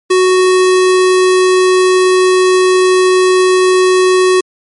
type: tone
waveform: square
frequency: 370 Hz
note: F#4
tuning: in tune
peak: -7 dBFS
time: 0.1-4.41 s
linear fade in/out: 10 ms
effects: MP3 48 kbps